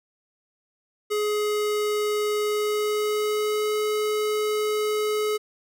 square tone with pitch glide, 420 to 424.9 Hz, G#4 to G#4, +19 to +40 cents, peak -23 dBFS, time 1.1-5.38 s, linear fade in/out 20 ms, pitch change +21 cents, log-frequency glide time 2.43-3.77 s, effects none

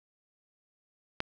click, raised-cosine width 0.3 ms, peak -14 dBFS, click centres 1.204 s, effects 9-bit

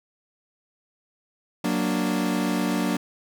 40% pulse chord, Gb augmented, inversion none, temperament equal, 185 / 233.1 / 293.7 Hz, Gb3 / Bb3 / D4, 0 / 0 / 0 cents, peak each -26 dBFS, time 1.64-2.97 s, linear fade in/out 5 ms, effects none

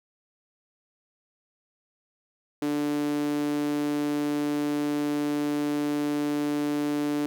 sawtooth tone with high-pass filter, 146.83 Hz, D3, in tune, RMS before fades -27 dBFS, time 2.62-7.26 s, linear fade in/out 0 ms, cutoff 310 Hz, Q 4.6, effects none

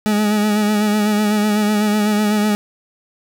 40% pulse tone with vibrato, 210.2 Hz, G#3, 21 cents sharp, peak -13 dBFS, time 0.06-2.55 s, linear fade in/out 0 ms, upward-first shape sine, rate 8 Hz, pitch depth 35 cents each way, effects none

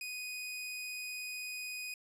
sawtooth tone, 2489 Hz, D#7, in tune, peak -36 dBFS, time 0.01-1.94 s, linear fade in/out 2 ms, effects resampled to 32000 Hz

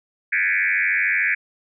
sine tone with frequency modulation, 1985 Hz, B6, 8 cents sharp, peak -17 dBFS, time 0.32-1.35 s, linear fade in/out 10 ms, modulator 93.5 Hz, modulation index 4.2, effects none

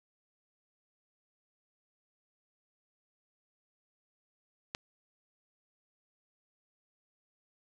click, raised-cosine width 0.2 ms, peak -18 dBFS, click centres 4.749 s, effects none

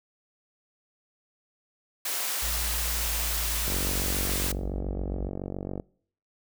white high-pass noise, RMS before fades -30 dBFS, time 2.05-4.52 s, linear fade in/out 5 ms, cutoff 410 Hz, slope 12 dB/octave
triangle tone, 56 Hz, A1, 31 cents sharp, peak -29 dBFS, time 2.42-5.3 s, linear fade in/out 10 ms
click train, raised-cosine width 2 ms, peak -20 dBFS, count 101, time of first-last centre 3.68-5.799 s, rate 47.2 Hz
effects noise-tail reverb RT60 0.6 s tail -25 dB re dry

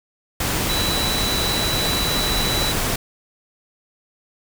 sine tone in noise, 3951 Hz, B7, in tune, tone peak -23 dBFS, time 0.69-2.72 s, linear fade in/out 5 ms, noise pink, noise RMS -22 dBFS, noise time 0.4-2.96 s, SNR -4 dB, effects none

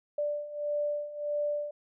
sine beating tone pair, 587.3 / 588.9 Hz, D5 / D5, 0 / +5 cents, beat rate 1.6 Hz, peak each -35 / -31 dBFS, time 0.18-1.71 s, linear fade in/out 5 ms, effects none

